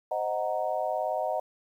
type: chord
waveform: sine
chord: C half-diminished seventh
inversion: none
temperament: equal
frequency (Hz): 523.3 / 622.3 / 740 / 932.3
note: C5 / Eb5 / Gb5 / Bb5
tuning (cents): 0 / 0 / 0 / 0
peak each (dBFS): -35 / -30 / -31 / -36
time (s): 0.11-1.4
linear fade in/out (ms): 5
effects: 10-bit